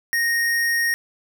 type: tone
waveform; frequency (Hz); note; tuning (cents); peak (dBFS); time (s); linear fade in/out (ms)
square; 1861; A#6; -3; -19; 0.13-0.94; 0
effects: none